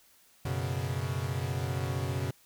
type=chord; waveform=45% pulse; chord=F# suspended fourth; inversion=none; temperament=equal; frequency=92.5 / 123.47 / 138.59 Hz; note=F#2 / B2 / C#3; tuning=0 / 0 / 0 cents; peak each=-35 / -34 / -35 dBFS; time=0.45-2.31 s; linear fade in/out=5 ms; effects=white hiss -62 dBFS RMS until 2.45 s